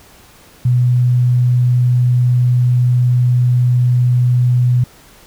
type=tone; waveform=sine; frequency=123.7 Hz; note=B2; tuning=3 cents sharp; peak=-9 dBFS; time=0.65-4.84 s; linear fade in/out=5 ms; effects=pink hiss -44 dBFS RMS until 5.26 s